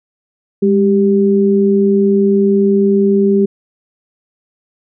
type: tone pair together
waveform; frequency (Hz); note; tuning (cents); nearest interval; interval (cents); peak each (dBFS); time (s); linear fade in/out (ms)
sine; 203.1 / 393; G#3 / G4; -38 / +4; major seventh; 1142; -11; 0.62-3.46; 10
effects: none